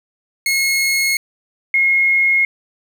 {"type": "tone pair in turn", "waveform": ["sawtooth", "sine"], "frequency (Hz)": [2168, 2156], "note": ["C#7", "C#7"], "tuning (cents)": [-39, -49], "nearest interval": "unison", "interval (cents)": 10, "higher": "first", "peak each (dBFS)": -11, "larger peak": "neither", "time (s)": [[0.46, 1.17], [1.74, 2.45]], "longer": "neither", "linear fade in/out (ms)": 2, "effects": ["8-bit"]}